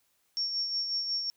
sine tone with tremolo, 5490 Hz, F8, 31 cents flat, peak -27 dBFS, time 0.37-1.3 s, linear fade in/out 0 ms, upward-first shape sine, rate 5.5 Hz, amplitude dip 45%, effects white hiss -72 dBFS RMS until 1.36 s

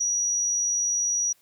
sine tone, 5800 Hz, F#8, 35 cents flat, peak -22 dBFS, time 0-1.33 s, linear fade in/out 10 ms, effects white hiss -63 dBFS RMS until 1.41 s

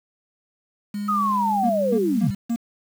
sine tone with pitch glide, 205.1 to 196.63 Hz, G#3 to G3, -21 to +6 cents, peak -25 dBFS, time 0.94-2.35 s, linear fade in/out 5 ms, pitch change -73 cents, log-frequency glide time 1.28-2.11 s
sine linear sweep, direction down, 1277 to 104.7 Hz, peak -19 dBFS, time 1.08-2.31 s, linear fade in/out 10 ms
triangle tone bursts, 233.3 Hz, A#3, 2 cents sharp, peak -18 dBFS, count 4, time 1.63-2.562 s, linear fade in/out 10 ms, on 68 ms, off 220 ms
effects 7-bit

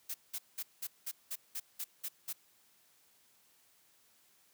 blue noise bursts, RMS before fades -39 dBFS, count 10, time 0.09-2.33 s, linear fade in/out 10 ms, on 53 ms, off 190 ms, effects white hiss -68 dBFS RMS until 4.53 s + high-pass 80 Hz 12 dB/octave

